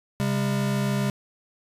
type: tone pair together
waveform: square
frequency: 134.4 / 201.4 Hz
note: C3 / G3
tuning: +47 / +47 cents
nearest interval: perfect fifth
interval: 700 cents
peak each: -26 dBFS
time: 0.2-1.1 s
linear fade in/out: 0 ms
effects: resampled to 32000 Hz